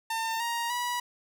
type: tone with pitch steps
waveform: sawtooth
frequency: 902 / 937.1 / 973.5 Hz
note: A5 / A#5 / B5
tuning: +43 / +9 / -25 cents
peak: -25 dBFS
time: 0.1-1 s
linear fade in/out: 5 ms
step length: 300 ms
effects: none